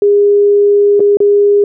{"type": "tone with dropouts", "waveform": "sine", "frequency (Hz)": 407.8, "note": "G#4", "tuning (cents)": -32, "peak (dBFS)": -5, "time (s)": [0.02, 1.64], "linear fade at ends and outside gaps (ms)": 2, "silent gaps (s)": [[0.996, 1.003], [1.171, 1.203]], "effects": []}